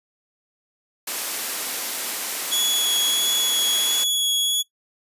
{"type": "high-pass noise", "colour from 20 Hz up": "white", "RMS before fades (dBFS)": -27, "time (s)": [1.07, 4.04], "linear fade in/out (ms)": 5, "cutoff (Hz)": 230, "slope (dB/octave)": 24}
{"type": "tone with vibrato", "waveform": "sawtooth", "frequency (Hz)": 3365, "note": "G#7", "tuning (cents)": 22, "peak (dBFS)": -16, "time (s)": [2.51, 4.63], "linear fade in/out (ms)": 20, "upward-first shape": "sine", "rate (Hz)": 1.5, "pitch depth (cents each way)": 10}
{"effects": ["noise-tail reverb RT60 0.1 s tail -18 dB re dry", "resampled to 32000 Hz"]}